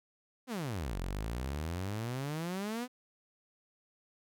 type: exponential two-way sweep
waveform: sawtooth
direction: down then up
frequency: 271.4 to 42.6 to 256.1 Hz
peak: -31 dBFS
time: 0.47-2.88 s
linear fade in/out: 50 ms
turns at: 0.99 s
effects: none